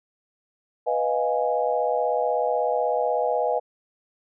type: chord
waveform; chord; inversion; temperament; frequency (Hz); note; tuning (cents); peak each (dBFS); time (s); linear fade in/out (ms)
sine; F half-diminished seventh; second; equal; 493.9 / 622.3 / 698.5 / 830.6; Cb5 / Eb5 / F5 / Ab5; 0 / 0 / 0 / 0; -25 / -26 / -27 / -27; 0.86-3.6; 20
effects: none